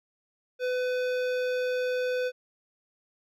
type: tone with hard clipping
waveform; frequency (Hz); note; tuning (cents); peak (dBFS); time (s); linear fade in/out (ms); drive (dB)
sine; 502; B4; +28; -28; 0.59-2.32; 50; 15
effects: none